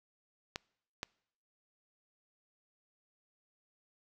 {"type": "clicks", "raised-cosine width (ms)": 0.2, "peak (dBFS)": -19, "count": 2, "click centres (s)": [0.559, 1.031], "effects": ["noise-tail reverb RT60 0.7 s tail -26 dB re dry"]}